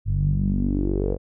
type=tone with low-pass filter sweep; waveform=sawtooth; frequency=48 Hz; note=G1; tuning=36 cents flat; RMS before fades=-22 dBFS; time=0.05-1.18 s; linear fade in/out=50 ms; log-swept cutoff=110 to 510 Hz; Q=5.9; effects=none